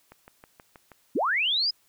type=click train; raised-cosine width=0.5 ms; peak=-31 dBFS; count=6; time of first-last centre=0.12-0.917 s; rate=6.27 Hz
type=linear sweep; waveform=sine; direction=up; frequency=174.61 to 5110 Hz; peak=-22 dBFS; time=1.15-1.71 s; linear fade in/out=10 ms
effects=white hiss -65 dBFS RMS until 1.88 s